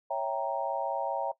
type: chord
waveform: sine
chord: C# diminished seventh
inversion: none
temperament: equal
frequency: 554.4 / 659.3 / 784 / 932.3 Hz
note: C#5 / E5 / G5 / Bb5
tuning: 0 / 0 / 0 / 0 cents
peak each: -34 dBFS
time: 0.1-1.32 s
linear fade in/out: 10 ms
effects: noise-tail reverb RT60 0.1 s tail -18 dB re dry